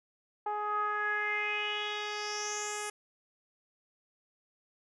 10% pulse tone with low-pass filter sweep, 418.5 Hz, G#4, 13 cents sharp, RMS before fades -34 dBFS, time 0.46-2.9 s, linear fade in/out 5 ms, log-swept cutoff 930 to 9100 Hz, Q 5.2, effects none

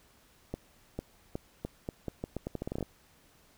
accelerating click train, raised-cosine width 2 ms, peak -21 dBFS, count 17, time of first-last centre 0.54-2.827 s, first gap 450 ms, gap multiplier 0.81, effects pink hiss -63 dBFS RMS until 3.57 s

